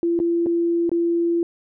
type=tone with dropouts; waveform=sine; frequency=339.9 Hz; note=F4; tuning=47 cents flat; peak=-17 dBFS; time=0.03-1.43 s; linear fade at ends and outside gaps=1 ms; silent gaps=0.191-0.2 / 0.461-0.467 / 0.894-0.916 s; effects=none